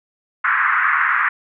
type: band-pass noise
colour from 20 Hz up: white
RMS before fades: -17 dBFS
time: 0.44-1.29 s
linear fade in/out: 5 ms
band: 1100 to 1900 Hz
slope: 48 dB/octave
effects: none

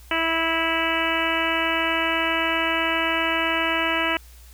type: harmonic tone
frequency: 327.7 Hz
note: E4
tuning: 10 cents flat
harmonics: 1 / 2 / 3 / 4 / 5 / 6 / 7 / 8 / 9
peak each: -29 / -29 / -29 / -29 / -29 / -29 / -29 / -29 / -29 dBFS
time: 0.11-4.17 s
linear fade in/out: 2 ms
effects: added 60 Hz sine -44 dBFS peak until 4.53 s + white hiss -52 dBFS RMS until 4.53 s

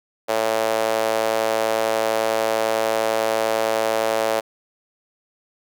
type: tone with high-pass filter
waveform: sawtooth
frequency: 111.1 Hz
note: A2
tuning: 17 cents sharp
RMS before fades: -21 dBFS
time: 0.28-4.41 s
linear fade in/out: 20 ms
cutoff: 570 Hz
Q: 3.1
effects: none

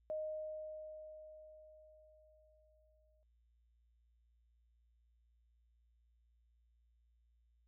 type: tone with exponential decay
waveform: sine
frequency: 620 Hz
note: D#5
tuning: 6 cents flat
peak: -37 dBFS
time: 0.1-3.23 s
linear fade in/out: 0 ms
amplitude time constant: 680 ms
effects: added 58 Hz sine -70 dBFS peak until 7.67 s

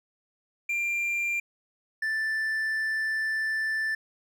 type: tone pair in turn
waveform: triangle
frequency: 2381 / 1764.3 Hz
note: D7 / A6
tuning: +23 / +4 cents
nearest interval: perfect fourth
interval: 519 cents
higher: first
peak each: -24 dBFS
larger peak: neither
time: 0.69-1.4 / 2.02-3.95 s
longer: second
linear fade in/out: 5 ms
effects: none

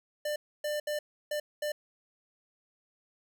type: tone bursts at uneven times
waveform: square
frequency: 596 Hz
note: D5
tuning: 25 cents sharp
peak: -31 dBFS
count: 5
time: 0.25-0.36 / 0.64-0.8 / 0.87-0.99 / 1.31-1.4 / 1.62-1.72 s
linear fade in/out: 5 ms
effects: none

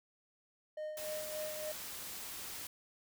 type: tone with tremolo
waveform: triangle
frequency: 614 Hz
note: D#5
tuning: 23 cents flat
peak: -36 dBFS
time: 0.77-1.72 s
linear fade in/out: 5 ms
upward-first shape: sine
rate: 3.5 Hz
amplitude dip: 50%
type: noise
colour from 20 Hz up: white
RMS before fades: -45 dBFS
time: 0.97-2.67 s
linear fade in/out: 2 ms
effects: none

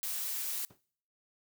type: noise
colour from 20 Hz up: blue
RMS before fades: -36 dBFS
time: 0.03-0.65 s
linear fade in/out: 0 ms
type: noise with exponential decay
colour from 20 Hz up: brown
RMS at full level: -43 dBFS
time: 0.7-0.82 s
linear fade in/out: 5 ms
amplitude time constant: 25 ms
effects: noise-tail reverb RT60 0.6 s tail -26 dB re dry + high-pass 200 Hz 12 dB/octave

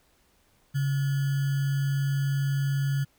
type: tone with sample-and-hold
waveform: sine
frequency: 138.59 Hz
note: C#3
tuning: in tune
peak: -23 dBFS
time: 0.74-3.05 s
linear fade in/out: 20 ms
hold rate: 1575 Hz
effects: pink hiss -65 dBFS RMS until 3.18 s

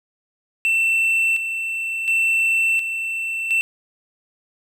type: tone with tremolo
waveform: triangle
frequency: 2683 Hz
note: E7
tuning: 30 cents sharp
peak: -14 dBFS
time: 0.65-3.61 s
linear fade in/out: 0 ms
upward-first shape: square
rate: 0.7 Hz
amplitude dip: 55%
effects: none

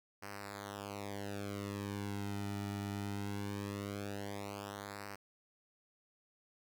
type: tone with flanger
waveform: sawtooth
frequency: 101 Hz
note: G#2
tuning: 48 cents flat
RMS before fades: -42 dBFS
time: 0.22-5.16 s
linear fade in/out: 10 ms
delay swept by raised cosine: 0.28 to 1.88 ms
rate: 0.2 Hz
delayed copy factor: -0.9
effects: none

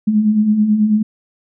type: beating tone pair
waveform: sine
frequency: 204.9 / 214.1 Hz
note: G#3 / A3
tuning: -23 / -47 cents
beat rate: 9.2 Hz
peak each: -20 / -11 dBFS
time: 0.07-1.03 s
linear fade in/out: 10 ms
effects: none

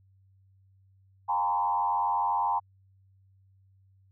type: tone with frequency modulation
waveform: sine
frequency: 910 Hz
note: A#5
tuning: 42 cents flat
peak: -24 dBFS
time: 1.28-2.6 s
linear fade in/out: 20 ms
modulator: 92.4 Hz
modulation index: 1.3
effects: added 96 Hz sine -59 dBFS peak until 4.11 s

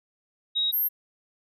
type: tone pair in turn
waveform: sine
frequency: 3800 / 12782 Hz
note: A#7 / G9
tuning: +33 / +33 cents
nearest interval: octave + major sixth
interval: 2100 cents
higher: second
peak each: -22 dBFS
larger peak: neither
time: 0.55-0.72 / 0.72-0.89 s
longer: neither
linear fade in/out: 20 ms
effects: none

